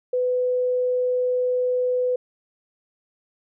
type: tone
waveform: sine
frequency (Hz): 500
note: B4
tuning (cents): +21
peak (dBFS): -19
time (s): 0.13-2.16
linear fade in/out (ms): 5
effects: none

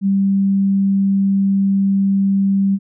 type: tone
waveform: sine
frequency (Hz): 196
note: G3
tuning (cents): 0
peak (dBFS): -12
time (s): 0.01-2.79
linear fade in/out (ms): 50
effects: none

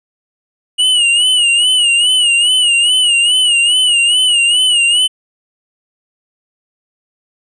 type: tone with vibrato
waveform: square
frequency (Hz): 2900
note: F#7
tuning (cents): -35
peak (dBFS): -9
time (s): 0.78-5.08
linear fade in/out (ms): 20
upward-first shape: sine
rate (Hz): 2.4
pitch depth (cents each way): 83
effects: resampled to 22050 Hz

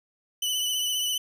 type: tone with vibrato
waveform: sawtooth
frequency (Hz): 2992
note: F#7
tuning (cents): +19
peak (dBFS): -22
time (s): 0.42-1.18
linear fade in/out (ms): 5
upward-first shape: triangle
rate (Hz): 15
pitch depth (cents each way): 40
effects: none

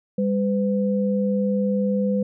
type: tone pair together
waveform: sine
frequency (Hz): 199.9 / 504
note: G3 / B4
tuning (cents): +34 / +35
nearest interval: octave + major third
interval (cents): 1601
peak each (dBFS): -20 / -24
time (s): 0.18-2.23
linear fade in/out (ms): 5
effects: none

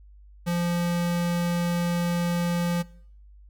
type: tone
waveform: square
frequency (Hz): 173.2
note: F3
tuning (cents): -14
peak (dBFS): -24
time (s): 0.46-2.83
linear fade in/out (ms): 20
effects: noise-tail reverb RT60 0.6 s tail -22 dB re dry + added 50 Hz sine -47 dBFS peak until 3.49 s

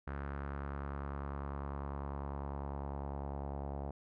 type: tone with low-pass filter sweep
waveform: sawtooth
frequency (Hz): 70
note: C#2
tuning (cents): +18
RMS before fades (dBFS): -41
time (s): 0.07-3.91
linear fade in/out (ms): 5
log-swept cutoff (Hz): 1500 to 750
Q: 2.7
effects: none

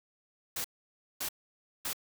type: noise bursts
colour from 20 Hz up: white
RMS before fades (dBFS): -35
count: 3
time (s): 0.56-1.932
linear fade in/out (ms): 5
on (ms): 84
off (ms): 560
effects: none

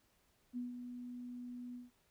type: tone with ADSR envelope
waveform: sine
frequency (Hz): 245.4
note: B3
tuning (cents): -11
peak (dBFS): -37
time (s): 0.53-1.91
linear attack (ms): 40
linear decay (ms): 150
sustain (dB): -7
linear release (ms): 160
effects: pink hiss -74 dBFS RMS until 2.1 s

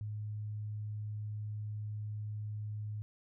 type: tone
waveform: sine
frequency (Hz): 105.8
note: G#2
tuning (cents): +33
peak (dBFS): -37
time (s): 0.01-3.02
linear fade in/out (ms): 0
effects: none

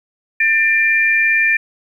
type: tone pair together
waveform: sine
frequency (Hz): 1791.3 / 2378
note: A6 / D7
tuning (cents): +31 / +21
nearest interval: perfect fourth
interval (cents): 490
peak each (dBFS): -14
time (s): 0.4-1.57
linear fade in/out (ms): 5
effects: 8-bit

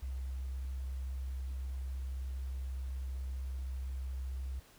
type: tone with sample-and-hold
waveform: sine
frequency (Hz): 65.41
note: C2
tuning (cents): 0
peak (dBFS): -36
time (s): 0.02-4.6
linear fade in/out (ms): 10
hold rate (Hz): 11025
effects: pink hiss -61 dBFS RMS until 4.78 s

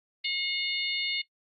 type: harmonic tone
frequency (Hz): 720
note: F#5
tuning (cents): -47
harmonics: 3 / 4 / 5 / 6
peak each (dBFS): -32 / -33 / -34 / -35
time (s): 0.24-1.22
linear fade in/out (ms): 10
effects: noise-tail reverb RT60 0.1 s tail -17 dB re dry + Opus 32 kbps

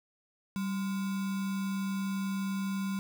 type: tone with sample-and-hold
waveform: sine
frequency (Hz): 194.1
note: G3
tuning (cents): -17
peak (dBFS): -30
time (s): 0.56-2.99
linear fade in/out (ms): 0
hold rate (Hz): 1225
effects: none

